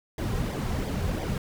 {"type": "noise with flanger", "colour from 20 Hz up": "brown", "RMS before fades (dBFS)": -29, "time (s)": [0.18, 1.38], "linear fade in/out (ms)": 2, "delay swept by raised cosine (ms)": [0.71, 3.51], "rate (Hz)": 2.9, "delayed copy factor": -0.65, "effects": []}